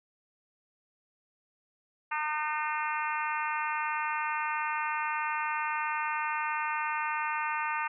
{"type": "harmonic tone with a mistuned harmonic", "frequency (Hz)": 304.1, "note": "D#4", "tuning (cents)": -40, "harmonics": [3, 4, 5, 6, 7, 8, 9], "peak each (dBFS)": [-33, -35, -37, -39, -40, -41, -42], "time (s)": [2.11, 7.88], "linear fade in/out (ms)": 10, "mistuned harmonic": 9, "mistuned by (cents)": -20, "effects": []}